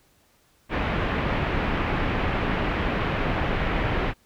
pink low-pass noise, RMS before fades -25 dBFS, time 0.69-4.14 s, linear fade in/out 50 ms, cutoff 2700 Hz, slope 24 dB/octave, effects pink hiss -62 dBFS RMS until 4.25 s

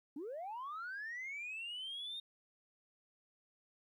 sine linear sweep, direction up, 263 to 3700 Hz, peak -40 dBFS, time 0.16-2.2 s, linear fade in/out 5 ms, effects tanh soft clip ceiling -39 dBFS + 13-bit

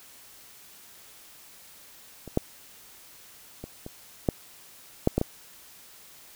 clicks, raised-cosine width 2 ms, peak -26 / -8 / -23 / -24 / -8 / -6 / -9 / -11 dBFS, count 8, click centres 2.277 / 2.374 / 3.64 / 3.864 / 4.288 / 5.074 / 5.18 / 5.214 s, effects white hiss -51 dBFS RMS until 6.35 s

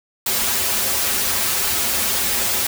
white noise with comb filter, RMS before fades -20 dBFS, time 0.26-2.67 s, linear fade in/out 5 ms, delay 6.6 ms, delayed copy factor -1, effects none

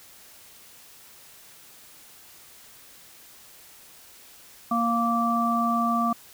harmonic tone, 233.1 Hz, A#3, in tune, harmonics 1 / 3 / 5, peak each -25 / -28 / -24 dBFS, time 4.71-6.13 s, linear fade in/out 5 ms, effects white hiss -50 dBFS RMS until 6.33 s

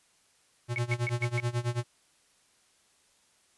square tone with tremolo, 120.2 Hz, B2, 46 cents flat, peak -26 dBFS, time 0.68-1.84 s, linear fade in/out 50 ms, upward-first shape sine, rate 9.2 Hz, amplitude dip 90%
sine tone bursts, 2217 Hz, C#7, in tune, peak -29 dBFS, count 5, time 0.76-1.4 s, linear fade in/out 0 ms, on 24 ms, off 130 ms
effects white hiss -66 dBFS RMS until 3.57 s + resampled to 24000 Hz

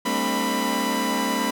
sawtooth tone cluster, 199.9 / 227.8 / 265.8 / 302.4 / 990 Hz, G3 / A#3 / C4 / D#4 / B5, +34 / -40 / +27 / -49 / +4 cents, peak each -27 / -24 / -24 / -28 / -22 dBFS, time 0.05-1.51 s, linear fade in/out 10 ms, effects none

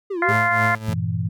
triangle exponential two-way sweep, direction down then up, 415.3 to 330 to 415.3 Hz, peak -21 dBFS, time 0.1-0.33 s, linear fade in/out 10 ms, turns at 0.19 s
harmonic tone, 347.9 Hz, F4, 7 cents flat, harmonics 2 / 3 / 4 / 5 / 6, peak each -23 / -23 / -23 / -23 / -23 dBFS, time 0.22-0.75 s, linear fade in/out 2 ms
30% pulse tone with tremolo, 109.6 Hz, A2, 6 cents flat, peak -18 dBFS, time 0.28-0.94 s, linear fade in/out 10 ms, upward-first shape triangle, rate 3.4 Hz, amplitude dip 85%
sine chord, E diminished, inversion first, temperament equal, 98 / 116.54 / 164.81 Hz, G2 / Bb2 / E3, 0 / 0 / 0 cents, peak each -25 dBFS, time 0.88-1.29 s, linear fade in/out 5 ms
effects none

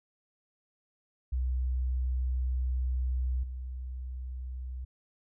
sine tone with level steps, 63.4 Hz, B1, 46 cents sharp, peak -26 / -35 dBFS, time 1.32-4.85 s, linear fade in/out 10 ms, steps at 3.43 s, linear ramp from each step 5 ms, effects tanh soft clip ceiling -23 dBFS

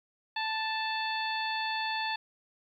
harmonic tone, 880 Hz, A5, in tune, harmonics 1 / 2 / 3 / 4 / 5, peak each -33 / -36 / -38 / -39 / -40 dBFS, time 0.36-2.16 s, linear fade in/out 5 ms, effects 11-bit

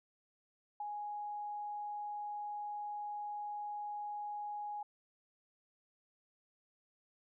sine tone with ADSR envelope, 830.6 Hz, G#5, in tune, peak -37 dBFS, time 0.8-4.83 s, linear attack 4 ms, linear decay 25 ms, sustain -2 dB, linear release 5 ms, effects none

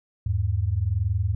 sine tone pair together, 81.41 / 102.5 Hz, E2 / G#2, -21 / -22 cents, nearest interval major third, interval 399 cents, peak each -25 / -23 dBFS, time 0.26-1.35 s, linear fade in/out 5 ms, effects none

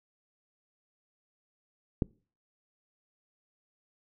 click, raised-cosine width 3 ms, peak -13 dBFS, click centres 2.022 s, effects noise-tail reverb RT60 0.4 s tail -25 dB re dry

